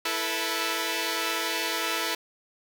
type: chord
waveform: 5% pulse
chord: E suspended fourth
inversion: none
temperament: equal with one note detuned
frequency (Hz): 329.6 / 440 / 489.1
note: E4 / A4 / B4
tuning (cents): 0 / 0 / -17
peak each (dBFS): -19 / -19 / -21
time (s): 0.05-2.15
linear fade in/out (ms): 5
effects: none